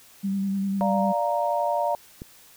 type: tone with vibrato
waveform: sine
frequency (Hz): 196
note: G3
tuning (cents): 0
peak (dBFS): -23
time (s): 0.23-1.13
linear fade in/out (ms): 20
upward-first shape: square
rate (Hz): 10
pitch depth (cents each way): 19
type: chord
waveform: sine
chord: Bb major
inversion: first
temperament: equal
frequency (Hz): 587.3 / 698.5 / 932.3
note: D5 / F5 / Bb5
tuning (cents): 0 / 0 / 0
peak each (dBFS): -26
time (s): 0.81-1.95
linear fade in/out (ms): 0
type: click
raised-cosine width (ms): 3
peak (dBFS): -23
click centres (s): 2.219
effects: white hiss -52 dBFS RMS until 2.56 s